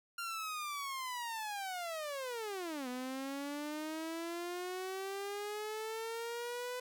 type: linear two-way sweep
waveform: sawtooth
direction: down then up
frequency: 1396.9 to 247.1 to 501 Hz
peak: -35 dBFS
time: 0.18-6.8 s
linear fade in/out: 5 ms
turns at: 2.88 s
effects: none

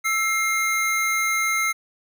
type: tone pair together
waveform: square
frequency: 1321.9 / 2122 Hz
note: E6 / C7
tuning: +4 / +24 cents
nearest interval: minor sixth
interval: 820 cents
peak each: -26 / -22 dBFS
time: 0.04-1.73 s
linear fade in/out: 20 ms
effects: none

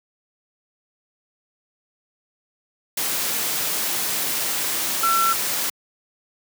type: tone in noise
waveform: sine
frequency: 1350 Hz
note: E6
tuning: 41 cents sharp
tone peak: -17 dBFS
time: 5.03-5.33 s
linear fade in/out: 5 ms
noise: white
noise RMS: -24 dBFS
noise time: 2.97-5.7 s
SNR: +4 dB
effects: high-pass 150 Hz 12 dB/octave

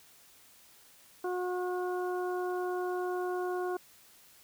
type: harmonic tone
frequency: 361.9 Hz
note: F#4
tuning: 38 cents flat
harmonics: 1 / 2 / 3 / 4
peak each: -32 / -38 / -42 / -44 dBFS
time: 1.24-3.77 s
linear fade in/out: 5 ms
effects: white hiss -59 dBFS RMS until 4.43 s

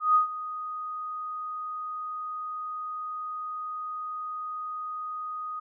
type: tone with ADSR envelope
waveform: sine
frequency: 1244.5 Hz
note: D#6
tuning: in tune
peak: -16 dBFS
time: 0-5.6 s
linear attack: 150 ms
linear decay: 120 ms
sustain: -16 dB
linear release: 10 ms
effects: none

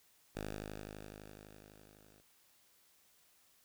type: tone with level ramp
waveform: 5% pulse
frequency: 51.91 Hz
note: G#1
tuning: in tune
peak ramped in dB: -28 to -53 dBFS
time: 0.35-2.22 s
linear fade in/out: 10 ms
effects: white hiss -69 dBFS RMS until 3.64 s

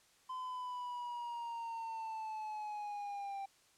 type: linear sweep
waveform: triangle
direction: down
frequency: 1026 to 784 Hz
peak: -38 dBFS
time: 0.29-3.46 s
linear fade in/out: 10 ms
effects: white hiss -68 dBFS RMS until 3.77 s + low-pass 9000 Hz 12 dB/octave

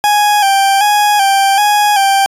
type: tone with vibrato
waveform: 40% pulse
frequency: 808 Hz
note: G#5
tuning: 48 cents flat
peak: -7 dBFS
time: 0.04-2.26 s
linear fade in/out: 0 ms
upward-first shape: square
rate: 1.3 Hz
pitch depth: 49 cents each way
effects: resampled to 32000 Hz

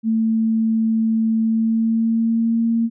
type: tone with pitch glide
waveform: sine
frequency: 223.2 to 229.5 Hz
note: A3 to A#3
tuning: +25 to -27 cents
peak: -15 dBFS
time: 0.03-2.9 s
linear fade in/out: 50 ms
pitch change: +48 cents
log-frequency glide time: 1.41-2.66 s
effects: none

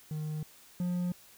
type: tone pair in turn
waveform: triangle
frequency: 153.6 / 177.92 Hz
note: D#3 / F3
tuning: -22 / +32 cents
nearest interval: minor third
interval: 254 cents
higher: second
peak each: -31 / -27 dBFS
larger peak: second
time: 0.11-0.43 / 0.8-1.12 s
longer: neither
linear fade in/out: 2 ms
effects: white hiss -57 dBFS RMS until 1.37 s

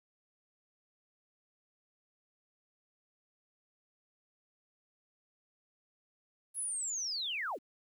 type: linear sweep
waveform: sine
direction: down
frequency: 10790 to 174.61 Hz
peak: -34 dBFS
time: 6.54-7.59 s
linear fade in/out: 50 ms
effects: 11-bit

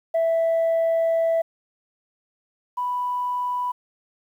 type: tone pair in turn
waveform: sine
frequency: 659.3 / 987.8 Hz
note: E5 / B5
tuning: 0 / 0 cents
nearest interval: perfect fifth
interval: 700 cents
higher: second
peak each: -16 / -22 dBFS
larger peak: first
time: 0.14-1.42 / 2.77-3.72 s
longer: first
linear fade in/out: 10 ms
effects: tanh soft clip ceiling -16 dBFS + 9-bit

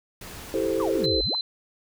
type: noise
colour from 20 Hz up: pink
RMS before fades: -40 dBFS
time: 0.21-1.06 s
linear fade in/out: 5 ms
type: chord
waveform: sine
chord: A minor seventh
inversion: second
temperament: equal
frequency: 329.6 / 392 / 440 / 523.3 Hz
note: E4 / G4 / A4 / C5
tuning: 0 / 0 / 0 / 0 cents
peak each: -28 dBFS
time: 0.54-1.21 s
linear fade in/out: 2 ms
type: exponential two-way sweep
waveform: sine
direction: down then up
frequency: 1247 to 40.58 to 1039 Hz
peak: -29 dBFS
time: 0.8-1.35 s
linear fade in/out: 0 ms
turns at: 1.22 s
type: tone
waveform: sine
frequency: 4064 Hz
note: B7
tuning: 49 cents sharp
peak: -24 dBFS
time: 1.04-1.41 s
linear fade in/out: 2 ms
effects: none

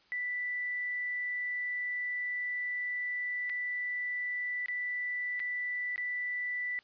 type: tone with dropouts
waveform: sine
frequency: 1975.5 Hz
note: B6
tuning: in tune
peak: -32 dBFS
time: 0.12-6.79 s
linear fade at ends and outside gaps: 0 ms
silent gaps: 3.495-3.498 / 4.66-4.684 / 5.395-5.401 / 5.96-5.979 s
effects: white hiss -65 dBFS RMS until 6.83 s + resampled to 11025 Hz

